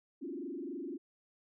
sine tone with frequency modulation, 311.1 Hz, D#4, in tune, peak -38 dBFS, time 0.21-0.98 s, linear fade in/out 20 ms, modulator 23.6 Hz, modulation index 2.4, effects none

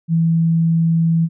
sine tone, 164.81 Hz, E3, in tune, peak -12 dBFS, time 0.08-1.29 s, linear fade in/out 50 ms, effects none

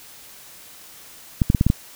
clicks, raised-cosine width 5 ms, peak -3 dBFS, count 6, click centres 1.418 / 1.501 / 1.548 / 1.611 / 1.666 / 1.701 s, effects white hiss -44 dBFS RMS until 1.95 s

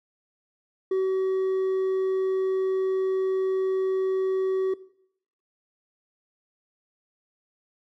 sine tone with hard clipping, 379.3 Hz, F#4, 43 cents sharp, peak -22 dBFS, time 0.91-4.74 s, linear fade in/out 5 ms, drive 2 dB, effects noise-tail reverb RT60 0.7 s tail -19 dB re dry

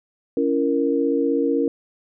sine chord, A# diminished, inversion first, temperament just, 279.7 / 335.6 / 466.2 Hz, C#4 / E4 / A#4, +16 / +31 / 0 cents, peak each -21 / -24 / -21 dBFS, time 0.37-1.68 s, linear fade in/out 2 ms, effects none

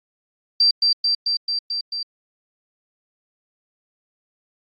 sine tone with echo, 4699 Hz, D8, in tune, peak -12 dBFS, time 0.6-0.71 s, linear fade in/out 5 ms, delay 220 ms, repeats 6, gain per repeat -2 dB, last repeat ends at 2.03 s, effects AAC 32 kbps

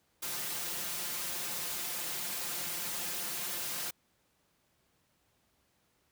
white noise with comb filter, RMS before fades -37 dBFS, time 0.22-3.91 s, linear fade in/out 10 ms, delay 5.7 ms, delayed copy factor +0.95, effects pink hiss -73 dBFS RMS until 6.11 s + high-pass 60 Hz 12 dB/octave

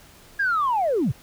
sine linear sweep, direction down, 1664 to 91.9 Hz, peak -18 dBFS, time 0.39-1.12 s, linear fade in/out 10 ms, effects tanh soft clip ceiling -15 dBFS + pink hiss -50 dBFS RMS until 1.22 s

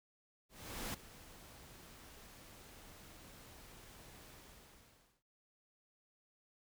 pink noise with ADSR envelope, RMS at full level -41 dBFS, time 0.49-5.23 s, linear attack 450 ms, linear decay 7 ms, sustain -16 dB, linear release 910 ms, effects none

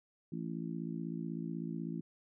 harmonic tone, 56.1 Hz, A1, 34 cents sharp, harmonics 3 / 4 / 5 / 6, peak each -40 / -42 / -44 / -46 dBFS, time 0.32-2.01 s, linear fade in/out 5 ms, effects none

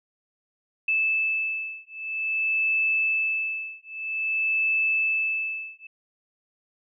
sine beating tone pair, 2625 / 2625.51 Hz, E7 / E7, -8 / -8 cents, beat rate 0.51 Hz, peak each -26 dBFS, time 0.88-5.87 s, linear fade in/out 5 ms, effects none

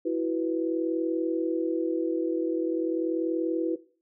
sine chord, E suspended second, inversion none, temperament equal, 329.6 / 370 / 493.9 Hz, E4 / F#4 / B4, 0 / 0 / 0 cents, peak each -27 / -30 / -31 dBFS, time 0.05-3.76 s, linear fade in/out 10 ms, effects noise-tail reverb RT60 0.4 s tail -18 dB re dry

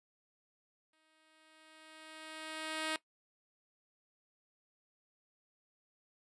5% pulse tone with exponential growth, 314.6 Hz, D#4, 19 cents sharp, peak -22 dBFS, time 0.93-2.96 s, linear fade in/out 1 ms, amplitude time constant 440 ms, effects noise-tail reverb RT60 0.1 s tail -18 dB re dry + resampled to 22050 Hz

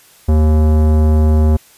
sine tone with tanh clipping, 77.3 Hz, D#2, 11 cents flat, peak -10 dBFS, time 0.28-1.57 s, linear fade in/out 10 ms, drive 18 dB, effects white hiss -46 dBFS RMS until 1.77 s + resampled to 32000 Hz

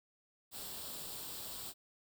white noise with comb filter, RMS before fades -45 dBFS, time 0.51-1.74 s, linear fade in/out 50 ms, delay 0.24 ms, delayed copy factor +0.6, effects none

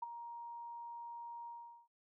sine tone with ADSR envelope, 940 Hz, A#5, 14 cents sharp, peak -35 dBFS, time 0.02-1.88 s, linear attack 8 ms, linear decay 17 ms, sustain -10 dB, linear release 410 ms, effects none

